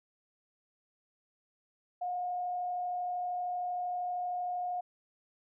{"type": "tone with frequency modulation", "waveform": "sine", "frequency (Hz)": 718, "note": "F5", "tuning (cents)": 48, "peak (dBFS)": -32, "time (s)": [2.01, 4.81], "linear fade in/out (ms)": 10, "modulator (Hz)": 32.9, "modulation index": 0.27, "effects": []}